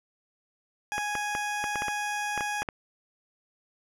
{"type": "tone", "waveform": "20% pulse", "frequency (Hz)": 830.6, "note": "G#5", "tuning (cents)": 0, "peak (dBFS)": -24, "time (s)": [0.92, 2.63], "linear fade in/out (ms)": 0}
{"type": "clicks", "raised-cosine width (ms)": 0.5, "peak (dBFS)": -16, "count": 11, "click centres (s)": [0.981, 1.153, 1.351, 1.641, 1.757, 1.821, 1.883, 2.377, 2.408, 2.621, 2.688]}
{"effects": ["low-pass 11000 Hz 12 dB/octave"]}